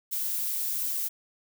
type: noise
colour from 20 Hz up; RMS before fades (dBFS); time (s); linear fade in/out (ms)
violet; -30; 0.11-1.09; 20
effects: none